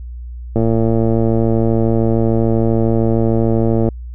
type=click train; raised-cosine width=2 ms; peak=-3 dBFS; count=377; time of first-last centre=0.56-3.887 s; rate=113 Hz; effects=added 60 Hz sine -26 dBFS peak until 4.14 s